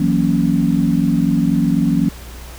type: chord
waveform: sine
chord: F# dominant seventh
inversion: third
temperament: equal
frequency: 164.81 / 185 / 233.1 / 277.2 Hz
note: E3 / F#3 / A#3 / C#4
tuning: 0 / 0 / 0 / 0 cents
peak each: -18 dBFS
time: 0-2.09 s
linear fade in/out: 5 ms
effects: added 60 Hz sine -33 dBFS peak until 2.58 s + pink hiss -38 dBFS RMS until 2.58 s